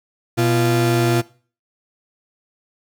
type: tone pair together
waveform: 35% pulse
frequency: 122.36 / 346.1 Hz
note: B2 / F4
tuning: -16 / -16 cents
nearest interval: octave + tritone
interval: 1800 cents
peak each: -16 dBFS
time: 0.37-1.22 s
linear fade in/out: 20 ms
effects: noise-tail reverb RT60 0.4 s tail -20 dB re dry